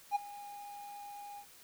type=tone with ADSR envelope; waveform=triangle; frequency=816 Hz; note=G#5; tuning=31 cents flat; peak=-24 dBFS; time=0.11-1.46 s; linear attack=45 ms; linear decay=15 ms; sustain=-19 dB; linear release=78 ms; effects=white hiss -58 dBFS RMS until 1.63 s